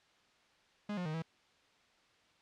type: tone with pitch steps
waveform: 45% pulse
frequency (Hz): 207.3 / 178.8 / 155.3 / 162.7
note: G#3 / F3 / D#3 / E3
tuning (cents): -3 / +41 / -3 / -22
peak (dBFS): -36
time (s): 0.89-1.222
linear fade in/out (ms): 5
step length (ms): 83
effects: white hiss -68 dBFS RMS until 2.41 s + low-pass 4000 Hz 12 dB/octave